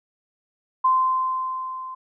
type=tone with level ramp; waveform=sine; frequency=1037 Hz; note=C6; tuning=16 cents flat; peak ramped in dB=-14 to -32 dBFS; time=0.84-1.95 s; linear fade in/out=10 ms; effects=none